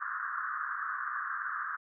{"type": "band-pass noise", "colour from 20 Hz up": "pink", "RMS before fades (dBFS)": -36, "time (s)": [0, 1.77], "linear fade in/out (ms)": 20, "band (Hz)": [1100, 1700], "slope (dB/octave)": 96, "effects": []}